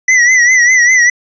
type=tone with vibrato; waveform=square; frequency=1975 Hz; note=B6; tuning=in tune; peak=-6 dBFS; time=0.08-1.1 s; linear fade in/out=5 ms; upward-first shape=triangle; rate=5 Hz; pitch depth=90 cents each way; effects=resampled to 16000 Hz